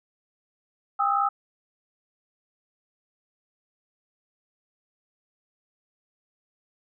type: tone cluster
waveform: sine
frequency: 800 / 1251 / 1312 Hz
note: G5 / D#6 / E6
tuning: +35 / +9 / -9 cents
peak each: -25 dBFS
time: 0.99-1.29 s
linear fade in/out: 10 ms
effects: none